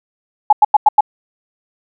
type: tone bursts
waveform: sine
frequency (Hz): 845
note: G#5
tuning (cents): +30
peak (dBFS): -3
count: 5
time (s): 0.5-1.008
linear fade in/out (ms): 5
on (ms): 28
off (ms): 92
effects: none